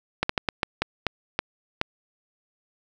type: slowing click train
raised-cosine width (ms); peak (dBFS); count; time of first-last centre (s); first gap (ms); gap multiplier
0.3; -6; 9; 0.23-1.814; 64; 1.31
effects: none